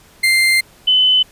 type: tone pair in turn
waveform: 35% pulse / sine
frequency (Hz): 2093 / 3024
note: C7 / F#7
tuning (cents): 0 / +37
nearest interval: tritone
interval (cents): 637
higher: second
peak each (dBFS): -9 / -9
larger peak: neither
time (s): 0.23-0.61 / 0.87-1.23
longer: first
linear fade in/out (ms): 10
effects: pink hiss -47 dBFS RMS until 1.31 s + resampled to 32000 Hz